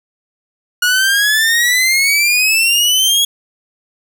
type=exponential sweep; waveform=sawtooth; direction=up; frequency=1443 to 3347 Hz; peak=-7 dBFS; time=0.82-3.25 s; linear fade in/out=5 ms; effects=none